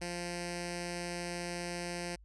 5% pulse tone with notch filter, 174.61 Hz, F3, in tune, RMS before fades -39 dBFS, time 0.01-2.16 s, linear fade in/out 10 ms, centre 1200 Hz, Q 0.79, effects added 52 Hz sine -54 dBFS peak until 2.24 s + resampled to 24000 Hz

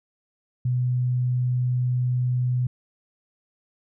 sine tone, 124.9 Hz, B2, 20 cents sharp, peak -20 dBFS, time 0.65-2.67 s, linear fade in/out 5 ms, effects none

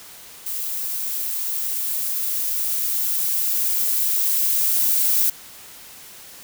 violet noise with level ramp, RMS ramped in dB -27 to -18 dBFS, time 0.46-5.3 s, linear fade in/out 5 ms, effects white hiss -42 dBFS RMS until 6.43 s

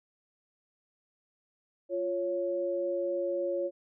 sine tone pair together, 349.3 / 554.4 Hz, F4 / C#5, 0 / 0 cents, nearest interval minor sixth, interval 800 cents, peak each -33 / -30 dBFS, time 1.89-3.71 s, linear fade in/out 50 ms, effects none

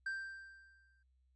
triangle tone with exponential decay, 1572 Hz, G6, 4 cents sharp, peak -34 dBFS, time 0.06-1.03 s, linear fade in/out 5 ms, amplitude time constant 210 ms, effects added 64 Hz sine -70 dBFS peak until 1.35 s + resampled to 22050 Hz

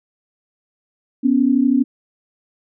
sine tone pair together, 246.9 / 279.4 Hz, B3 / C#4, 0 / +14 cents, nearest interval major second, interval 214 cents, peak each -15 dBFS, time 1.23-1.84 s, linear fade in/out 20 ms, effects none

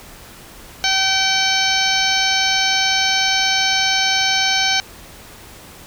harmonic tone with a mistuned harmonic, 770 Hz, G5, 31 cents flat, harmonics 1 / 2 / 3 / 4 / 5 / 6 / 7 / 8, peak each -23 / -22 / -22 / -22 / -24 / -22 / -24 / -25 dBFS, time 0.84-4.8 s, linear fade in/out 0 ms, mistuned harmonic 6, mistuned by -75 cents, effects pink hiss -40 dBFS RMS until 5.86 s

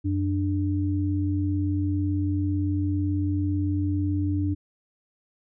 sine tone pair together, 92.5 / 295.5 Hz, F#2 / D4, 0 / +11 cents, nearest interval octave + minor sixth, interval 2011 cents, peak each -24 / -26 dBFS, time 0.04-4.55 s, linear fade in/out 20 ms, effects none

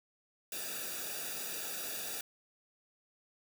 white noise with comb filter, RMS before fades -40 dBFS, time 0.52-2.21 s, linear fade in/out 2 ms, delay 0.95 ms, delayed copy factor -0.8, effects none

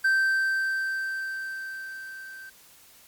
triangle tone with level ramp, 1559 Hz, G6, 10 cents flat, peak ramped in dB -17 to -39 dBFS, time 0.04-2.5 s, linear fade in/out 10 ms, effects white hiss -54 dBFS RMS until 3.07 s + Opus 48 kbps

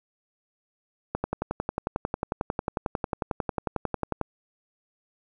click train, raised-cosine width 1 ms, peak -12 dBFS, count 35, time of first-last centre 1.15-4.213 s, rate 11.1 Hz, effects none

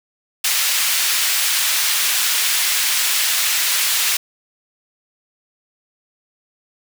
pink high-pass noise, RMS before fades -18 dBFS, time 0.44-4.17 s, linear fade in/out 5 ms, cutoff 2200 Hz, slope 12 dB/octave, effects none

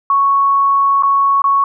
sine tone with dropouts, 1108.7 Hz, C#6, in tune, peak -9 dBFS, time 0.1-1.64 s, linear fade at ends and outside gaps 2 ms, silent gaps 1.025-1.033 / 1.419-1.441 s, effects none

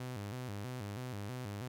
sawtooth tone with vibrato, 113.3 Hz, A#2, 49 cents flat, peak -36 dBFS, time 0-1.68 s, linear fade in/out 5 ms, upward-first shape square, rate 3.1 Hz, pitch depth 190 cents each way, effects none

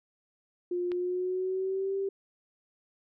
sine tone with pitch glide, 354.6 to 391.2 Hz, F4 to G4, +26 to -4 cents, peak -28 dBFS, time 0.71-2.09 s, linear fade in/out 5 ms, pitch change +170 cents, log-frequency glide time 0.91-1.96 s
click, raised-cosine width 0.3 ms, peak -27 dBFS, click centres 0.918 s
effects none

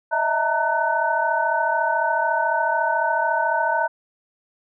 sine tone cluster, 612 / 656 / 894 / 928 / 1502 Hz, D#5 / E5 / A5 / A#5 / F#6, -29 / -9 / +27 / -8 / +26 cents, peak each -29 / -25 / -27 / -22 / -24 dBFS, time 0.11-3.88 s, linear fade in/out 20 ms, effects none

